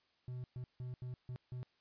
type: tone bursts at uneven times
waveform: triangle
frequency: 125.3 Hz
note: B2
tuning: 25 cents sharp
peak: -39 dBFS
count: 6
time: 0.28-0.44 / 0.56-0.64 / 0.8-0.94 / 1.02-1.14 / 1.29-1.36 / 1.52-1.63 s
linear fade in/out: 0 ms
effects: white hiss -75 dBFS RMS until 1.8 s + resampled to 11025 Hz